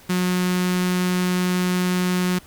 sawtooth tone with notch filter, 181.1 Hz, F#3, 37 cents flat, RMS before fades -21 dBFS, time 0.09-2.39 s, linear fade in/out 10 ms, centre 620 Hz, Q 1, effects pink hiss -48 dBFS RMS until 2.46 s

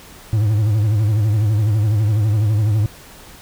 triangle tone with vibrato, 106.4 Hz, G#2, 42 cents sharp, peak -11 dBFS, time 0.33-2.86 s, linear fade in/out 0 ms, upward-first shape sine, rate 12 Hz, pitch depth 93 cents each way, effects pink hiss -41 dBFS RMS until 3.41 s

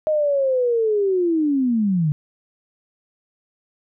sine linear sweep, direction down, 626 to 142.8 Hz, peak -16 dBFS, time 0.07-2.12 s, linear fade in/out 0 ms, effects none

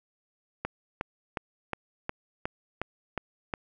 click train, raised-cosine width 0.5 ms, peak -15 dBFS, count 9, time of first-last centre 0.65-3.538 s, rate 2.77 Hz, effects none

